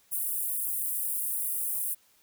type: high-pass noise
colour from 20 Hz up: pink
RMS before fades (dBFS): -31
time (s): 0.11-1.95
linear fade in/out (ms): 20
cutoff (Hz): 9400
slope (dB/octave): 48
effects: white hiss -64 dBFS RMS until 2.22 s